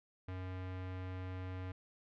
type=tone with low-pass filter; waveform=square; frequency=92.5 Hz; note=F#2; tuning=in tune; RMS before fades=-43 dBFS; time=0.28-1.72 s; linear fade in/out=5 ms; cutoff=2400 Hz; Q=1.1; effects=none